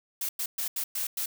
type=noise bursts at uneven times; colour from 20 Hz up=blue; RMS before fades=-31 dBFS; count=6; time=0.21-0.29 / 0.39-0.46 / 0.58-0.68 / 0.76-0.84 / 0.95-1.07 / 1.17-1.26 s; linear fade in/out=5 ms; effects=none